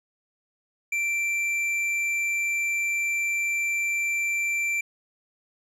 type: tone with tanh clipping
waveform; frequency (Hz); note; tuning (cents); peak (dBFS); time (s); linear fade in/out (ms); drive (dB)
triangle; 2349; D7; 0; -25; 0.92-4.81; 5; 12
effects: none